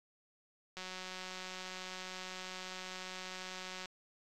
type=click train; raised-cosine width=0.2 ms; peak=-27 dBFS; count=572; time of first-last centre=0.77-3.856 s; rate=185 Hz; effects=AAC 64 kbps